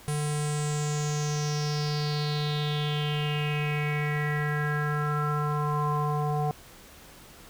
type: tone with low-pass filter sweep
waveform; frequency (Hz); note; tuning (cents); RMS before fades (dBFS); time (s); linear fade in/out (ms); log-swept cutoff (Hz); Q
square; 148.7; D3; +22; -28; 0.08-6.51; 0; 10000 to 820; 6
effects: pink hiss -50 dBFS RMS until 7.49 s